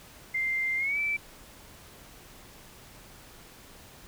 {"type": "tone with pitch glide", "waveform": "sine", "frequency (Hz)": [2093, 2322], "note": ["C7", "D7"], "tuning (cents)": [0, -20], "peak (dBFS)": -26, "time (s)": [0.34, 1.17], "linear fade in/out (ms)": 10, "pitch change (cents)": 180, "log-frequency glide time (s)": [0.77, 0.99], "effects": ["pink hiss -51 dBFS RMS until 4.07 s"]}